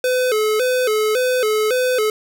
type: tone with vibrato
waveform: square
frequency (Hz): 466.2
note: A#4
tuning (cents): 0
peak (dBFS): -16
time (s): 0.04-2.1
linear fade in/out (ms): 2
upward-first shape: square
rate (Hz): 1.8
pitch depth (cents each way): 140
effects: none